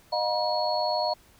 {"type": "tone cluster", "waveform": "sine", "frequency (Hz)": [614, 715, 957, 4351], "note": ["D#5", "F5", "A#5", "C#8"], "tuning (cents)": [-23, 41, 45, -33], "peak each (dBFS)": [-28, -29, -30, -31], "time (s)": [0.12, 1.14], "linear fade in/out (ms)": 10, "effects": ["pink hiss -58 dBFS RMS until 1.39 s"]}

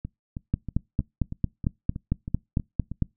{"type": "two click trains", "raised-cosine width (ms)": 5, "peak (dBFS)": [-10, -20], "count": [12, 10], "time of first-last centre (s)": [[0.54, 3.023], [0.05, 2.916]], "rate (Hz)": [4.43, 3.14], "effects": ["noise-tail reverb RT60 0.2 s tail -25 dB re dry"]}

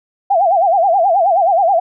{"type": "tone with vibrato", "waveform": "sine", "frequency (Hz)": 729, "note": "F#5", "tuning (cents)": -26, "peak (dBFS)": -9, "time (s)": [0.3, 1.8], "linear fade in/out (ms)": 10, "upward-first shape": "sine", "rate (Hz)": 9.4, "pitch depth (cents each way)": 190, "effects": []}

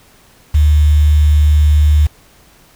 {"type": "tone with quantisation", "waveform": "sine", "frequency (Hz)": 74.8, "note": "D2", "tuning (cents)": 32, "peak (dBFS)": -6, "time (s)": [0.54, 2.07], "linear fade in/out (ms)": 10, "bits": 5, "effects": ["pink hiss -47 dBFS RMS until 2.75 s"]}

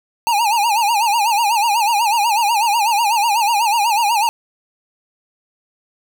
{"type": "tone with vibrato", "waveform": "square", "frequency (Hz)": 875, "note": "A5", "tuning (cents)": -10, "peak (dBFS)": -14, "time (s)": [0.27, 4.29], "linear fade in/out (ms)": 0, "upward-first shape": "sine", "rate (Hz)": 8.1, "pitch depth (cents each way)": 150, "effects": []}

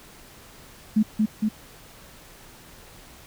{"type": "tone with echo", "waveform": "sine", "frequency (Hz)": 215.1, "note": "A3", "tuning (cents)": -39, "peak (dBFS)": -15, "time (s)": [0.96, 1.03], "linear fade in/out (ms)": 10, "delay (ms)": 230, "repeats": 2, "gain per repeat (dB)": -2, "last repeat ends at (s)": 1.49, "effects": ["pink hiss -48 dBFS RMS until 3.26 s"]}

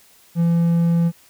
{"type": "tone", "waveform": "triangle", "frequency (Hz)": 169, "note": "E3", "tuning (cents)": 43, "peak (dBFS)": -12, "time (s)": [0.35, 1.12], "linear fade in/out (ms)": 50, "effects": ["white hiss -52 dBFS RMS until 1.29 s"]}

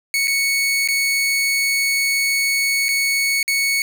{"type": "tone with dropouts", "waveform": "sawtooth", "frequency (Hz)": 2217, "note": "C#7", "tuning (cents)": 0, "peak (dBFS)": -13, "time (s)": [0.14, 3.82], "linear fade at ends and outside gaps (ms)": 1, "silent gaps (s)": [[0.273, 0.279], [0.876, 0.886], [2.884, 2.889], [3.429, 3.479]], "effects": []}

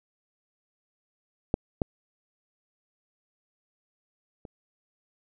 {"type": "clicks", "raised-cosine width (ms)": 2, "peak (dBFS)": [-9, -11, -28], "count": 3, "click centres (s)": [1.541, 1.818, 4.452], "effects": []}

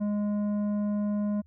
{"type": "tone with tanh clipping", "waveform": "sine", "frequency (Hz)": 207, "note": "G#3", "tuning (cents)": -5, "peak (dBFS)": -27, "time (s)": [0, 1.42], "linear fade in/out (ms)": 20, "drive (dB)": 9, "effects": ["added 80 Hz sine -55 dBFS peak until 1.46 s"]}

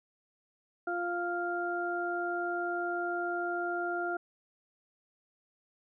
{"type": "harmonic tone", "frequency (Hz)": 349.2, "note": "F4", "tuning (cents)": 0, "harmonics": [1, 2, 4], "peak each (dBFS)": [-35, -35, -35], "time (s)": [0.87, 4.17], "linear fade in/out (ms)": 5, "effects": []}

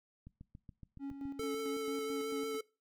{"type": "click train", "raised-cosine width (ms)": 5, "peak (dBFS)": -38, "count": 9, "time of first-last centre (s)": [0.27, 1.395], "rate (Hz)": 7.11}
{"type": "tone with tremolo", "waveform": "triangle", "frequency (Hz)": 277.2, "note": "C#4", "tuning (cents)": 0, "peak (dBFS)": -36, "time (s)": [0.99, 2.59], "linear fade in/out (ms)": 50, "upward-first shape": "square", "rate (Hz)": 4.5, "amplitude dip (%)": 55}
{"type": "tone with vibrato", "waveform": "square", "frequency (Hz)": 440, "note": "A4", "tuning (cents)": 0, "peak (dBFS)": -37, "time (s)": [1.39, 2.61], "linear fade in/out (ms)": 5, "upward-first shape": "triangle", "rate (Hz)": 5.8, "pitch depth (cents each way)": 21}
{"effects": ["noise-tail reverb RT60 0.3 s tail -22 dB re dry"]}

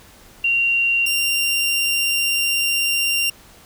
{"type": "tone pair in turn", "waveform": ["sine", "sawtooth"], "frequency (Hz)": [2760, 2776], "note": ["F7", "F7"], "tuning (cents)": [-21, -11], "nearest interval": "unison", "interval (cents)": 10, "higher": "second", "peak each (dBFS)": [-15, -14], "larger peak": "second", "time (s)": [[0.44, 1.06], [1.06, 3.3]], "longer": "second", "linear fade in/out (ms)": 5, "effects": ["pink hiss -47 dBFS RMS until 3.65 s"]}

